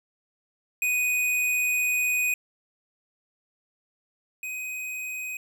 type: tone pair in turn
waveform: square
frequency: 2489 / 2509 Hz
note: D#7 / D#7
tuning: 0 / +14 cents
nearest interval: unison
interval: 14 cents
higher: second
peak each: -23 / -32 dBFS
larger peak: first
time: 0.82-2.34 / 4.43-5.37 s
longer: first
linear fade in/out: 2 ms
effects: none